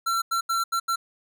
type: tone bursts at uneven times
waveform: square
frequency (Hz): 1353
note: E6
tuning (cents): +45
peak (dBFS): -23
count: 5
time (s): 0.06-0.22 / 0.31-0.41 / 0.49-0.64 / 0.72-0.8 / 0.88-0.96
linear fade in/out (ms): 10
effects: none